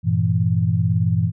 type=chord; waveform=sine; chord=E diminished; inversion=first; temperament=equal with one note detuned; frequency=98.4 / 116.54 / 164.81 Hz; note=G2 / Bb2 / E3; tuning=+7 / 0 / 0 cents; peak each=-20 dBFS; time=0.03-1.32 s; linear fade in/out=50 ms; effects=none